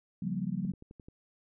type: chord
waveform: sine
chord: G half-diminished seventh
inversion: second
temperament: equal with one note detuned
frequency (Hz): 138.59 / 174.61 / 193.52 / 233.1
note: Db3 / F3 / G3 / Bb3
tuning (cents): 0 / 0 / -22 / 0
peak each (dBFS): -40 / -35 / -34 / -40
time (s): 0.22-0.72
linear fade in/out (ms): 5
type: click train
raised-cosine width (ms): 3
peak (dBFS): -36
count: 6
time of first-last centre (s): 0.65-1.085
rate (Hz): 11.5
effects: none